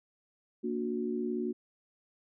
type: chord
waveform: sine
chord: Bb augmented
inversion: none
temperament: just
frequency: 233.1 / 291.4 / 364.2 Hz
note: Bb3 / D4 / F#4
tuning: 0 / -13 / -27 cents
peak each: -34 / -38 / -34 dBFS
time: 0.63-1.53 s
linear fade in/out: 20 ms
effects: none